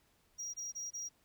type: tone bursts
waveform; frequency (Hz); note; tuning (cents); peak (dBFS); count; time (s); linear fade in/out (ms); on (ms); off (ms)
triangle; 5710; F8; +37; -38; 4; 0.38-1.092; 20; 160; 24
effects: pink hiss -72 dBFS RMS until 1.24 s